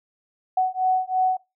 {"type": "beating tone pair", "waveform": "sine", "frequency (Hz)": [744, 747], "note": ["F#5", "F#5"], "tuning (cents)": [9, 16], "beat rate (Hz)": 3, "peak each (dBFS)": -22, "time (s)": [0.57, 1.37], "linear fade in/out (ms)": 5, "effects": ["noise-tail reverb RT60 0.2 s tail -19 dB re dry"]}